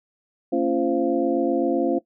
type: tone cluster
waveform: sine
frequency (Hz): 228.8 / 277 / 344.1 / 522 / 689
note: A#3 / C#4 / F4 / C5 / F5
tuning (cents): -32 / -1 / -26 / -4 / -24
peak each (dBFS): -28 / -23 / -23 / -26 / -29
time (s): 0.52-1.99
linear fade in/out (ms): 10
effects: noise-tail reverb RT60 0.1 s tail -18 dB re dry